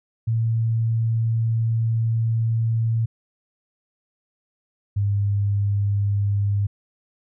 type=tone pair in turn; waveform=sine; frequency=113.6 / 101.21 Hz; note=A#2 / G#2; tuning=-44 / -44 cents; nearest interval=major second; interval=200 cents; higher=first; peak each=-18 dBFS; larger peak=neither; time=0.27-3.06 / 4.96-6.67 s; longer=first; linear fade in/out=10 ms; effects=none